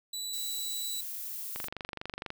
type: tone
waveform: 25% pulse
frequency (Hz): 3951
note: B7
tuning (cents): 0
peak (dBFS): -31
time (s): 0.13-1.01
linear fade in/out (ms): 5
type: noise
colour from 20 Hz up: violet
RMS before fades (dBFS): -39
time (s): 0.33-1.68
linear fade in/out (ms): 5
type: click train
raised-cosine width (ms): 0.3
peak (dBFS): -21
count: 19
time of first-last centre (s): 1.56-2.304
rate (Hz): 24.2
effects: none